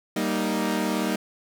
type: chord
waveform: sawtooth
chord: Eb major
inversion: first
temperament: equal with one note detuned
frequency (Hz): 194.76 / 233.1 / 311.1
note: G3 / Bb3 / Eb4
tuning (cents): -11 / 0 / 0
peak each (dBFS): -24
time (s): 0.16-1.16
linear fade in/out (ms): 5
effects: none